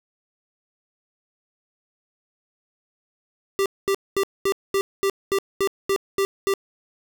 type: tone bursts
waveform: square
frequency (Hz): 392.6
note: G4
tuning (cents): +3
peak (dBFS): -19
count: 11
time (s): 3.59-6.538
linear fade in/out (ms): 0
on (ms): 68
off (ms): 220
effects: none